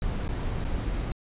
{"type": "noise with dropouts", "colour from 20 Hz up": "brown", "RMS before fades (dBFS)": -29, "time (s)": [0.02, 1.12], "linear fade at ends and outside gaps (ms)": 2, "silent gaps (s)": [[0.28, 0.289], [0.643, 0.649]], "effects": ["resampled to 8000 Hz"]}